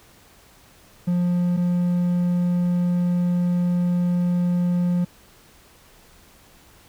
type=tone pair in turn; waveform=triangle; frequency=176.5 / 176.5 Hz; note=F3 / F3; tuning=+19 / +19 cents; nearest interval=unison; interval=0 cents; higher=neither; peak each=-16 dBFS; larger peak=neither; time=1.07-1.57 / 1.57-5.05 s; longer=second; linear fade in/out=10 ms; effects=pink hiss -52 dBFS RMS until 6.88 s